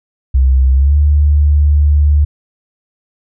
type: tone with pitch glide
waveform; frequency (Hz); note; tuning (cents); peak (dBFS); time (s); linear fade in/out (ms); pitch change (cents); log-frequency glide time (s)
sine; 65.5 to 73.52; C2 to D2; +2 to +2; -6; 0.34-2.25; 10; +200; 0.73-0.96
effects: none